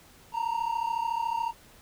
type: tone pair together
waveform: triangle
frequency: 909 / 942.9 Hz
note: A#5 / A#5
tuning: -44 / +20 cents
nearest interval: minor second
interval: 64 cents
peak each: -28 dBFS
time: 0.32-1.53 s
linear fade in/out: 50 ms
effects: pink hiss -55 dBFS RMS until 1.81 s